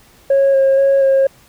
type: tone with vibrato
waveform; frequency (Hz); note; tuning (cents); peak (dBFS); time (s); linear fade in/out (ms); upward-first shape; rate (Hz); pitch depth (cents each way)
sine; 544; C#5; -33; -7; 0.3-1.27; 5; square; 2.1; 14
effects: tanh soft clip ceiling -7 dBFS + pink hiss -48 dBFS RMS until 1.48 s